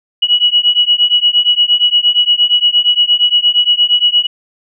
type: beating tone pair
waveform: sine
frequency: 2920 / 2928.6 Hz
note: F#7 / F#7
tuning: -24 / -18 cents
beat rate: 8.6 Hz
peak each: -11 dBFS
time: 0.22-4.27 s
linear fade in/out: 10 ms
effects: none